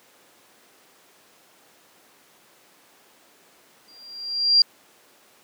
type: tone with exponential growth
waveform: sine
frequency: 4760 Hz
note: D8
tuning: 22 cents sharp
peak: -10 dBFS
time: 3.88-4.62 s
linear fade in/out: 2 ms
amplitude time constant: 160 ms
effects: pink hiss -55 dBFS RMS until 5.43 s + high-pass 300 Hz 12 dB/octave